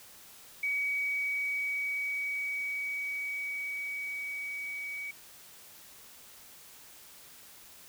sine tone with level ramp, 2265 Hz, C#7, 37 cents sharp, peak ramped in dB -28 to -36 dBFS, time 0.63-5.11 s, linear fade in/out 5 ms, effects white hiss -53 dBFS RMS until 7.88 s

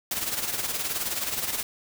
white noise with tremolo, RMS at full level -27 dBFS, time 0.11-1.63 s, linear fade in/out 2 ms, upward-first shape sine, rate 19 Hz, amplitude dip 60%, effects none

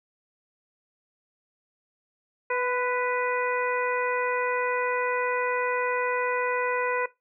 harmonic tone with a mistuned harmonic, 493.9 Hz, B4, in tune, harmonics 1 / 2 / 3 / 4 / 5, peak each -27 / -30 / -32 / -33 / -34 dBFS, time 2.5-7.06 s, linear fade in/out 5 ms, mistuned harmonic 2, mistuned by +24 cents, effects noise-tail reverb RT60 0.2 s tail -19 dB re dry

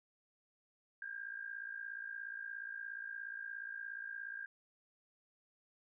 sine tone with amplitude modulation, 1606 Hz, G6, 41 cents sharp, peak -39 dBFS, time 1.02-4.46 s, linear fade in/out 2 ms, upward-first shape sine, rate 57 Hz, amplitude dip 75%, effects none

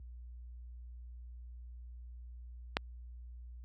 click, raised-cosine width 0.3 ms, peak -13 dBFS, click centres 2.769 s, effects added 60 Hz sine -40 dBFS peak until 3.64 s + high-pass 80 Hz 12 dB/octave

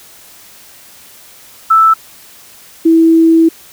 sine tone pair in turn, 1318.5 / 327.1 Hz, E6 / E4, 0 / -13 cents, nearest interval 2 octaves, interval 2413 cents, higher first, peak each -4 dBFS, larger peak neither, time 1.7-1.94 / 2.85-3.49 s, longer second, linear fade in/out 10 ms, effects white hiss -39 dBFS RMS until 3.72 s

